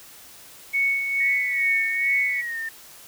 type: tone with tremolo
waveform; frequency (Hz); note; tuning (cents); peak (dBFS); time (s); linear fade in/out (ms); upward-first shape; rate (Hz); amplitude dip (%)
sine; 2217; C#7; 0; -18; 0.73-2.42; 20; sine; 2.3; 50
type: tone with vibrato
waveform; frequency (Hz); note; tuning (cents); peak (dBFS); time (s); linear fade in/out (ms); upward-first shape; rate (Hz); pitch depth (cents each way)
sine; 1900; A#6; +33; -27; 1.2-2.69; 5; sine; 1.2; 84
effects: white hiss -46 dBFS RMS until 3.07 s